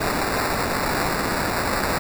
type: noise with sample-and-hold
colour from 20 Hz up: white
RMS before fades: -23 dBFS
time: 0-1.99 s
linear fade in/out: 10 ms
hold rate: 3150 Hz
effects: none